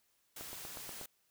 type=noise; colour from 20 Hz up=white; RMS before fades=-47 dBFS; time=0.36-1.06 s; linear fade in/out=5 ms
type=click train; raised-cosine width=1 ms; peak=-33 dBFS; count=6; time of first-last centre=0.41-1.013 s; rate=8.29 Hz
effects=white hiss -75 dBFS RMS until 1.3 s